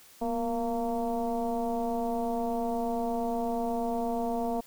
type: tone with frequency modulation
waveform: sine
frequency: 466.2 Hz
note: A#4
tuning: in tune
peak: -27 dBFS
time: 0.21-4.61 s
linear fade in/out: 10 ms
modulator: 226 Hz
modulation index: 1.6
effects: white hiss -55 dBFS RMS until 4.66 s